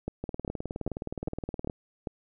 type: two click trains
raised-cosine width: 2 ms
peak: -18 / -20 dBFS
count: 6 / 29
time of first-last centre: 0.08-2.072 / 0.24-1.698 s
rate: 2.51 / 19.2 Hz
effects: none